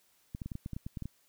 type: clicks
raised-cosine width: 5 ms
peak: -26 dBFS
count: 12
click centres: 0.349 / 0.418 / 0.46 / 0.518 / 0.554 / 0.661 / 0.733 / 0.765 / 0.865 / 0.972 / 1.023 / 1.056 s
effects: white hiss -69 dBFS RMS until 1.28 s